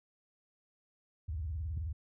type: tone with vibrato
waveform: sine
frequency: 77.78 Hz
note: D#2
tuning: in tune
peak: -34 dBFS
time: 1.28-1.93 s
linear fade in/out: 10 ms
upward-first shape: sine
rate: 19 Hz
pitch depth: 300 cents each way
type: tone with exponential growth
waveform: sine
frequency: 122.8 Hz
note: B2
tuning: 9 cents flat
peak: -35 dBFS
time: 1.71-1.78 s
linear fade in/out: 5 ms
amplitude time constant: 15 ms
effects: tanh soft clip ceiling -27 dBFS

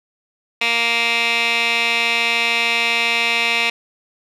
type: tone with band-pass filter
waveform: 15% pulse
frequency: 233.1 Hz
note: A#3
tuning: in tune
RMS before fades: -18 dBFS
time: 0.61-3.7 s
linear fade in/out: 5 ms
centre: 2800 Hz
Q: 3.3
effects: none

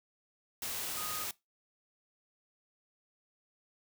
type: tone in noise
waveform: sine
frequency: 1244.5 Hz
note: D#6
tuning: in tune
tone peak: -42 dBFS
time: 0.97-1.24 s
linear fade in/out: 2 ms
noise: white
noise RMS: -38 dBFS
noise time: 0.62-1.31 s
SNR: -7 dB
effects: noise-tail reverb RT60 0.2 s tail -21 dB re dry

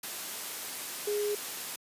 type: tone in noise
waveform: sine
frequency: 414.6 Hz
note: G#4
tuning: 3 cents flat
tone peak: -28 dBFS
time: 1.07-1.35 s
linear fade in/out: 5 ms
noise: white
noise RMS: -38 dBFS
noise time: 0.03-1.76 s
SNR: +7 dB
effects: high-pass 200 Hz 12 dB/octave + resampled to 32000 Hz

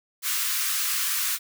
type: high-pass noise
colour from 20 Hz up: white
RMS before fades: -26 dBFS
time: 0.22-1.39 s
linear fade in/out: 50 ms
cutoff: 1100 Hz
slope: 48 dB/octave
effects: none

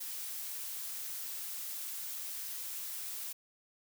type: noise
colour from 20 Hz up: blue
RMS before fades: -41 dBFS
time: 0-3.33 s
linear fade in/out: 10 ms
effects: none

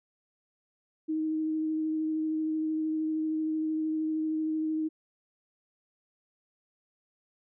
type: tone with vibrato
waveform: sine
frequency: 313.7 Hz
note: D#4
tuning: 14 cents sharp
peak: -27 dBFS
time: 1.08-4.89 s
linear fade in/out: 20 ms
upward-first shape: sine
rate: 13 Hz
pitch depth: 12 cents each way
effects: none

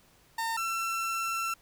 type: tone pair in turn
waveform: 30% pulse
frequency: 910 / 1345.5 Hz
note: A#5 / E6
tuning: -42 / +35 cents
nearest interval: perfect fifth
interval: 677 cents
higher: second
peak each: -27 dBFS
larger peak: neither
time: 0.38-0.57 / 0.57-1.54 s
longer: second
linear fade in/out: 5 ms
effects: pink hiss -62 dBFS RMS until 1.61 s

